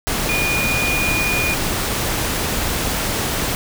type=tone in noise; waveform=sine; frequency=2442 Hz; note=D#7; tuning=33 cents flat; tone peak=-19 dBFS; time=0.29-1.54 s; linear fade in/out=0 ms; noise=pink; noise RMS=-21 dBFS; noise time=0.07-3.55 s; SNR=-1 dB; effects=none